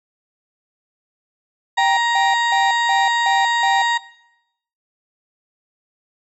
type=harmonic tone; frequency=940 Hz; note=A#5; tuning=14 cents sharp; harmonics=1 / 2 / 3 / 4 / 5 / 7 / 8; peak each=-18 / -20 / -34 / -24 / -38 / -40 / -36 dBFS; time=1.77-3.98 s; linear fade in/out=10 ms
type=tone bursts; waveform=triangle; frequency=784 Hz; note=G5; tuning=in tune; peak=-15 dBFS; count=6; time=1.78-3.82 s; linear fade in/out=2 ms; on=190 ms; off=180 ms
effects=noise-tail reverb RT60 0.8 s tail -19 dB re dry